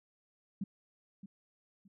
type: tone with echo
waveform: sine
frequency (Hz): 196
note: G3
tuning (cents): 0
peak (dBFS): -33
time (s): 0.61-0.64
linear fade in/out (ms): 5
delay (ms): 620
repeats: 2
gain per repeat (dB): -12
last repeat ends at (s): 1.88
effects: none